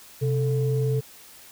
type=tone pair together; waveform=sine; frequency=130.4 / 440 Hz; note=C3 / A4; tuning=-5 / 0 cents; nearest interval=octave + major sixth; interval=2105 cents; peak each=-21 / -26 dBFS; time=0.21-1.01 s; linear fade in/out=20 ms; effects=tanh soft clip ceiling -13 dBFS + white hiss -48 dBFS RMS until 1.51 s